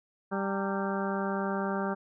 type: harmonic tone with a mistuned harmonic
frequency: 196 Hz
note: G3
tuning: in tune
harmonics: 1 / 2 / 3 / 4 / 5 / 6 / 7 / 8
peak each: -32 / -35 / -37 / -38 / -39 / -40 / -40 / -41 dBFS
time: 0.31-1.95 s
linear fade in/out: 20 ms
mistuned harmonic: 5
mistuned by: -110 cents
effects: none